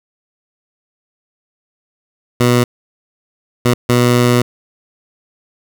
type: tone bursts at uneven times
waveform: 15% pulse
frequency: 122.1 Hz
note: B2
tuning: 19 cents flat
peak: -3 dBFS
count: 3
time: 2.4-2.64 / 3.65-3.74 / 3.89-4.42 s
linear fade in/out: 5 ms
effects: none